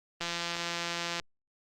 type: click train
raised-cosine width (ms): 0.2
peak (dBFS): -16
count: 170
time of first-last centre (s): 0.21-1.198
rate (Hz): 171
effects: Opus 32 kbps